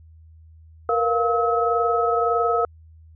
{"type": "tone cluster", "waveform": "sine", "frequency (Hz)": [465, 486.7, 700, 1287], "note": ["A#4", "B4", "F5", "E6"], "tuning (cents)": [-4, -25, 4, -42], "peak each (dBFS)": [-22, -30, -23, -22], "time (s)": [0.89, 2.65], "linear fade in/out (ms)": 2, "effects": ["added 80 Hz sine -45 dBFS peak until 3.15 s"]}